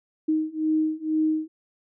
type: beating tone pair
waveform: sine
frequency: 311.5 / 313.6 Hz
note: D#4 / D#4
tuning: +2 / +14 cents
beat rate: 2.1 Hz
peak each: -25 / -24 dBFS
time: 0.28-1.48 s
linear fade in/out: 10 ms
effects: none